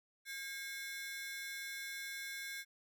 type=ring-modulated tone; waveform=sawtooth; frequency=1891 Hz; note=A#6; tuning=24 cents sharp; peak=-36 dBFS; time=0.25-2.65 s; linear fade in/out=50 ms; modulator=281 Hz; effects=none